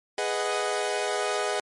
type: chord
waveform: sawtooth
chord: G# minor seventh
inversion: none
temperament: equal with one note detuned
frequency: 415.3 / 497 / 622.3 / 740 Hz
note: G#4 / B4 / D#5 / F#5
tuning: 0 / +11 / 0 / 0 cents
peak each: -26 / -29 / -27 / -28 dBFS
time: 0.18-1.6 s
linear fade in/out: 2 ms
effects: MP3 48 kbps